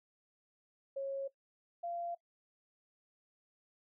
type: tone pair in turn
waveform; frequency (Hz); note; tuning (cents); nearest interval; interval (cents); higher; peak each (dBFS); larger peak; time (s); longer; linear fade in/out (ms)
sine; 547 / 689.2; C#5 / F5; -23 / -23; major third; 400; second; -35 / -37; first; 0.96-1.28 / 1.83-2.15; neither; 10
effects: noise-tail reverb RT60 0.1 s tail -19 dB re dry